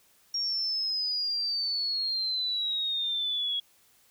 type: exponential sweep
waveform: sine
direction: down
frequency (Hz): 5588 to 3322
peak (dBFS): -27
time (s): 0.34-3.6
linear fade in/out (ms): 5
effects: white hiss -63 dBFS RMS until 4.1 s